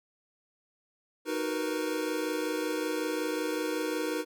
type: chord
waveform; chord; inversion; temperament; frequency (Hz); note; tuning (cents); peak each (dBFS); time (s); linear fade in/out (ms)
square; B major seventh; first; equal with one note detuned; 311.1 / 370 / 466.2 / 491.6; D#4 / F#4 / A#4 / B4; 0 / 0 / 0 / -8; -34 / -38 / -36 / -37; 1.25-4.25; 50
effects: none